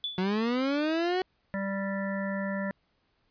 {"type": "tone with exponential decay", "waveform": "sine", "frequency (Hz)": 3460, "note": "A7", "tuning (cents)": -30, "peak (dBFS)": -27, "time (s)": [0.04, 0.35], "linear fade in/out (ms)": 1, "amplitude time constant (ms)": 67}
{"type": "linear sweep", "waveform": "30% pulse", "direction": "up", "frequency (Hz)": [180, 376.2], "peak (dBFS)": -23, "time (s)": [0.18, 1.22], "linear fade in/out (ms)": 2}
{"type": "harmonic tone", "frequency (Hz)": 196, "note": "G3", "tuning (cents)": 0, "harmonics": [1, 3, 5, 7, 9, 10], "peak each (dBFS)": [-31, -35, -42, -44, -38, -46], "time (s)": [1.54, 2.71], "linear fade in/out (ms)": 0}
{"effects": ["pink hiss -72 dBFS RMS until 3.3 s", "resampled to 11025 Hz"]}